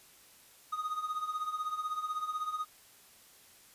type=tone with tremolo; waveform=triangle; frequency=1244.5 Hz; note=D#6; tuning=in tune; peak=-28 dBFS; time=0.72-2.65 s; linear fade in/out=10 ms; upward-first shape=triangle; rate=16 Hz; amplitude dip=80%; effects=white hiss -59 dBFS RMS until 3.74 s + resampled to 32000 Hz